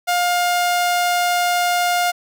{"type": "tone", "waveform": "sawtooth", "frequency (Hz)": 708, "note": "F5", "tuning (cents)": 23, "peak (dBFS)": -12, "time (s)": [0.07, 2.12], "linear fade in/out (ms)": 20, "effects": []}